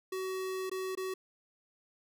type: tone with dropouts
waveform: square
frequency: 376.4 Hz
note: F#4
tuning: 30 cents sharp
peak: -35 dBFS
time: 0.12-1.14 s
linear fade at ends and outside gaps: 5 ms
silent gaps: 0.697-0.714 / 0.952-0.973 s
effects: none